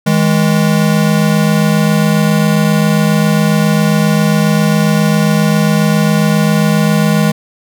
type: tone pair together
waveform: square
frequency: 160 / 207.4 Hz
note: D#3 / G#3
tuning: +49 / -2 cents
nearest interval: major third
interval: 449 cents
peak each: -12 dBFS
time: 0.06-7.32 s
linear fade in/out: 10 ms
effects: none